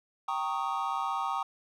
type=chord; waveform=triangle; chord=Eb dominant seventh; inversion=first; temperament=equal with one note detuned; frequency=784 / 922.7 / 1108.7 / 1244.5 Hz; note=G5 / Bb5 / Db6 / Eb6; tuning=0 / -18 / 0 / 0 cents; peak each=-33 dBFS; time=0.28-1.43 s; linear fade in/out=5 ms; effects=none